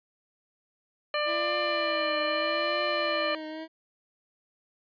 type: harmonic tone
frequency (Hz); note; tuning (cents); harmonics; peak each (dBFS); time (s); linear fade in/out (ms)
595; D5; +22; 1 / 2 / 3 / 4 / 5 / 7; -29 / -32 / -34 / -35 / -36 / -37; 1.14-3.35; 2
type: tone with vibrato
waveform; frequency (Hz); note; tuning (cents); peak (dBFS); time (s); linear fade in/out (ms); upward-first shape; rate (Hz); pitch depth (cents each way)
25% pulse; 329.6; E4; 0; -32; 1.25-3.68; 50; triangle; 0.79; 110
effects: resampled to 11025 Hz